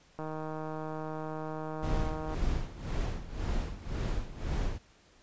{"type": "click train", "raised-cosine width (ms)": 1, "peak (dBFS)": -25, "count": 337, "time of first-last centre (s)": [0.19, 2.344], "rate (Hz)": 156}
{"type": "noise with tremolo", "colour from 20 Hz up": "brown", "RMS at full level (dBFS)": -30, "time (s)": [1.82, 4.79], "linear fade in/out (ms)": 20, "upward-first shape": "sine", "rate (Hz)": 1.9, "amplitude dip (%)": 80}
{"effects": ["pink hiss -62 dBFS RMS until 5.22 s", "resampled to 16000 Hz"]}